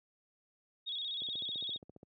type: tone with vibrato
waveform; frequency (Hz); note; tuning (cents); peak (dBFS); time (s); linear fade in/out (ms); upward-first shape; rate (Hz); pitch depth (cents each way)
sine; 3540; A7; +10; -36; 0.86-1.78; 20; square; 16; 84
type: click train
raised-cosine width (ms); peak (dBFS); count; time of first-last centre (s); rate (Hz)
2; -38; 13; 1.22-2.031; 14.8
effects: high-pass 100 Hz 12 dB/octave